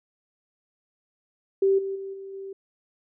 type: tone with level steps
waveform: sine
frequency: 389.3 Hz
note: G4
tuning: 12 cents flat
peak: -17 / -27 / -32 / -36 / -34 dBFS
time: 1.62-2.53 s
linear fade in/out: 5 ms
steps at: 1.78 / 1.95 / 2.13 / 2.33 s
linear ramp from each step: 10 ms
effects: none